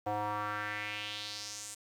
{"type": "tone with band-pass filter sweep", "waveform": "square", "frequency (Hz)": 104.6, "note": "G#2", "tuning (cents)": 13, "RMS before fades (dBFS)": -38, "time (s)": [0.06, 1.75], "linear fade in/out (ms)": 10, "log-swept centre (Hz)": [700, 8300], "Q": 2.9, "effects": ["10-bit"]}